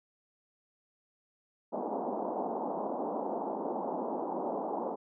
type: band-pass noise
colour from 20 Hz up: white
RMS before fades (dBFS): -35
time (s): 1.72-4.96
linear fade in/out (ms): 20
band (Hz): 200 to 920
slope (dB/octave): 48
effects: none